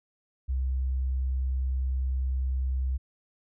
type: tone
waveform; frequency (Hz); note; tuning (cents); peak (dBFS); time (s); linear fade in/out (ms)
sine; 65; C2; -11; -25; 0.48-2.98; 20
effects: none